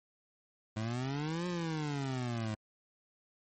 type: exponential two-way sweep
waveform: 25% pulse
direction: up then down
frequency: 106.1 to 180 to 106.1 Hz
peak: -30 dBFS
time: 0.76-2.55 s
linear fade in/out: 10 ms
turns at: 1.47 s
effects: MP3 32 kbps